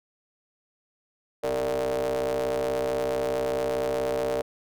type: ring-modulated tone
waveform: 40% pulse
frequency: 64.6 Hz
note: C2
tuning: 21 cents flat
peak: -21 dBFS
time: 1.43-4.42 s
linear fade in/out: 10 ms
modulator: 521 Hz
effects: none